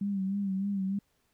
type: tone with vibrato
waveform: sine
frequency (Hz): 196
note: G3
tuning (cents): 0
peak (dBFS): -28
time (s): 0.01-0.99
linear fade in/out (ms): 5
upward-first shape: sine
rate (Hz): 3.3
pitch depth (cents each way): 56
effects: pink hiss -73 dBFS RMS until 1.33 s